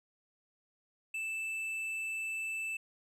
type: tone with tanh clipping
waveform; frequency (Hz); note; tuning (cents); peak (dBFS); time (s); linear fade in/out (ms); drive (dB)
sine; 2641; E7; +3; -36; 1.14-2.77; 5; 7
effects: none